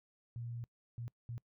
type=tone bursts at uneven times; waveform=sine; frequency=118.2 Hz; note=A#2; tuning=24 cents sharp; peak=-40 dBFS; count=3; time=0.36-0.64 / 0.98-1.08 / 1.29-1.38 s; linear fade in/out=0 ms; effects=noise-tail reverb RT60 0.1 s tail -24 dB re dry